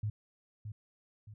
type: tone with echo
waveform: sine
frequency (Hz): 106.1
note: G#2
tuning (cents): +38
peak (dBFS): -31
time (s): 0.03-0.1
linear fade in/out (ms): 5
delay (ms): 620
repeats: 2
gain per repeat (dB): -8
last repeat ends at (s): 1.34
effects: none